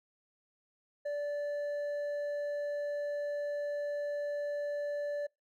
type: tone with hard clipping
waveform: sine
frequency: 582 Hz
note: D5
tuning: 16 cents flat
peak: -34 dBFS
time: 1.05-5.27 s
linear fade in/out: 10 ms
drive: 4 dB
effects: noise-tail reverb RT60 0.2 s tail -26 dB re dry